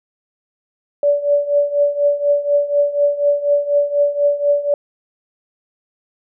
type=tone with tremolo; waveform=sine; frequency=577 Hz; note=D5; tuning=31 cents flat; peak=-9 dBFS; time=1.03-4.74 s; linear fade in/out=2 ms; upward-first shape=triangle; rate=4.1 Hz; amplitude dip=85%; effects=none